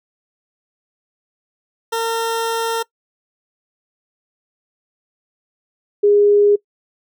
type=tone pair in turn; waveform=20% pulse / sine; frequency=456.5 / 410.6 Hz; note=A#4 / G#4; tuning=-36 / -20 cents; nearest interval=major second; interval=184 cents; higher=first; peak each=-13 / -9 dBFS; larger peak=second; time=1.92-2.83 / 6.03-6.56 s; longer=first; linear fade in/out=10 ms; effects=noise-tail reverb RT60 0.1 s tail -22 dB re dry